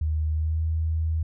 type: tone with pitch glide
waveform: sine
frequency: 77.6 to 80.06 Hz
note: D#2 to D#2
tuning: -4 to +50 cents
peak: -22 dBFS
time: 0.01-1.23 s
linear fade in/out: 5 ms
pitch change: +54 cents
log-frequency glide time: 0.31-0.62 s
effects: none